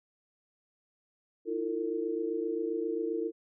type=tone cluster; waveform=sine; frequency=316.7 / 344.3 / 452.6 Hz; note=D#4 / F4 / A4; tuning=+31 / -25 / +49 cents; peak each=-36 / -34 / -33 dBFS; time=1.45-3.32 s; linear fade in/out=50 ms; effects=none